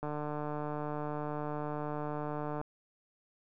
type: click train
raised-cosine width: 1 ms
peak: -24 dBFS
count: 386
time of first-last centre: 0.03-2.614 s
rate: 149 Hz
effects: none